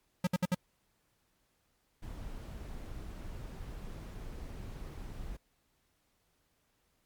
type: tone bursts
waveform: square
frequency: 180.6 Hz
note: F#3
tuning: 42 cents flat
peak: -27 dBFS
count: 4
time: 0.24-0.547 s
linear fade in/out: 5 ms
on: 31 ms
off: 61 ms
type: noise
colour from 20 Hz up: brown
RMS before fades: -43 dBFS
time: 2.02-5.37 s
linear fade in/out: 10 ms
effects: pink hiss -75 dBFS RMS until 7.05 s + MP3 96 kbps